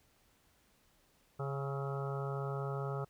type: harmonic tone with a mistuned harmonic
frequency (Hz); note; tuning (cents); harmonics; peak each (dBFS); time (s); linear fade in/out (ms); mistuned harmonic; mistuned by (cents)
137.9; C#3; -9; 1 / 3 / 4 / 5 / 6 / 7 / 8 / 9 / 10; -37 / -42 / -46 / -48 / -49 / -55 / -52 / -46 / -54; 1.39-3.05; 10; 9; +52
effects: pink hiss -70 dBFS RMS until 3.09 s